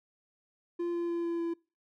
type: tone with pitch steps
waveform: triangle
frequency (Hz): 345.3 / 343.1 / 340.9 / 338.8 / 336.6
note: F4 / F4 / F4 / E4 / E4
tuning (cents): -20 / -31 / -42 / +48 / +36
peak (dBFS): -28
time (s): 0.79-1.54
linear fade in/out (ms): 10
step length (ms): 150
effects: noise-tail reverb RT60 0.3 s tail -25 dB re dry